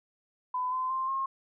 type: tone with pitch steps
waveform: sine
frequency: 1005 / 1027.3 / 1050.1 / 1073.4 Hz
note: B5 / C6 / C6 / C6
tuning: +30 / -32 / +6 / +44 cents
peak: -28 dBFS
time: 0.54-1.26 s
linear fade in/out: 5 ms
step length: 180 ms
effects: none